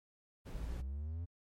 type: noise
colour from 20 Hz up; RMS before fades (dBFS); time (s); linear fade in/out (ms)
brown; -45; 0.45-0.82; 20
type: linear sweep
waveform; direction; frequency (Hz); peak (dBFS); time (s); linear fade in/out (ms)
triangle; up; 48.36 to 87.5; -36; 0.53-1.26; 20
effects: MP3 64 kbps